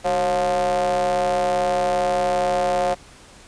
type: ring-modulated tone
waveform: square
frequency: 84.9 Hz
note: F2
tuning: 48 cents flat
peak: -16 dBFS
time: 0.04-2.95 s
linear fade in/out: 20 ms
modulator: 628 Hz
effects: pink hiss -46 dBFS RMS until 3.47 s + resampled to 22050 Hz